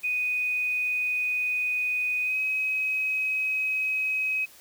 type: tone with pitch glide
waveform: sine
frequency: 2489 to 2538 Hz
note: D#7 to D#7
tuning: 0 to +34 cents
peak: -24 dBFS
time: 0.03-4.46 s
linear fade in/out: 20 ms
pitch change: +34 cents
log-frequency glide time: 2.23-2.38 s
effects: white hiss -52 dBFS RMS until 4.6 s